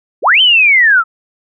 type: linear two-way sweep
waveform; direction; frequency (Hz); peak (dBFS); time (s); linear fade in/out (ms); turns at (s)
sine; up then down; 261.8 to 3136 to 1273; -5; 0.22-1.04; 50; 0.41
effects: none